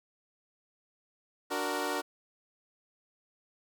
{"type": "chord", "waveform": "15% pulse", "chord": "D augmented", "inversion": "none", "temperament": "equal", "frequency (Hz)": [293.7, 370, 466.2], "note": ["D4", "F#4", "A#4"], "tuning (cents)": [0, 0, 0], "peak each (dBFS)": -29, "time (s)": [1.5, 2.02], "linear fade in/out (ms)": 20, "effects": []}